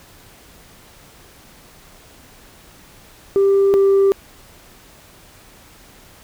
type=tone pair in turn; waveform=sine; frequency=394.1 / 392.6 Hz; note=G4 / G4; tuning=+9 / +3 cents; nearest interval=unison; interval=6 cents; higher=first; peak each=-9 / -8 dBFS; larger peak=second; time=3.36-3.74 / 3.74-4.12 s; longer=neither; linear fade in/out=0 ms; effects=tanh soft clip ceiling -9 dBFS + pink hiss -46 dBFS RMS until 6.23 s